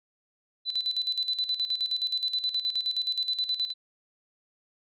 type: tone with tremolo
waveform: sine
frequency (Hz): 4000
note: B7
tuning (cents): +21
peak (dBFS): -24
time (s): 0.65-3.74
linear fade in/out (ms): 50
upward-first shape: square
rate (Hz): 9.5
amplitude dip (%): 70
effects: none